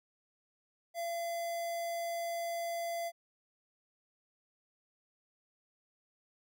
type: tone with notch filter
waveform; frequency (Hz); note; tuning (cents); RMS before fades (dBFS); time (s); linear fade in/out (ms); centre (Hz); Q
square; 680; F5; -46; -37; 0.94-3.12; 50; 2800; 1.7
effects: none